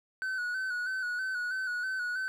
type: tone with vibrato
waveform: triangle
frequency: 1494 Hz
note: F#6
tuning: 16 cents sharp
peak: -29 dBFS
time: 0.22-2.28 s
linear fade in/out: 0 ms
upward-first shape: square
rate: 3.1 Hz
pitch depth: 39 cents each way
effects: none